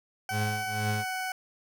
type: tone with pitch glide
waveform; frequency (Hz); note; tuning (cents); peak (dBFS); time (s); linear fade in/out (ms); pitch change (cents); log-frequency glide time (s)
20% pulse; 759 to 747.7; F#5 to F#5; +44 to +18; -26; 0.29-1.32; 2; -26; 0.4-0.94
type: tone with tremolo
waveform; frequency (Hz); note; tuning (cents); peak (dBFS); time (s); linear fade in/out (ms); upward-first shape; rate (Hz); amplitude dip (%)
35% pulse; 105.8; G#2; +33; -25; 0.3-1.05; 50; triangle; 2.1; 95
effects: none